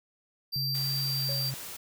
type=tone; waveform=square; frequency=4699 Hz; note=D8; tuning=in tune; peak=-30 dBFS; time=0.52-1.51 s; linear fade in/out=20 ms
type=tone with pitch glide; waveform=sine; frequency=135.8 to 133.31 Hz; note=C#3 to C3; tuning=-35 to +33 cents; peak=-32 dBFS; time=0.56-1.54 s; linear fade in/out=0 ms; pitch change=-32 cents; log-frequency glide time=1.02-1.4 s
type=noise; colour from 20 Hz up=white; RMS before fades=-41 dBFS; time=0.74-1.77 s; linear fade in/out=10 ms
type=tone with exponential decay; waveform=triangle; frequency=557 Hz; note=C#5; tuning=8 cents sharp; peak=-34 dBFS; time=1.29-1.72 s; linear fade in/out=0 ms; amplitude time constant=92 ms
effects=none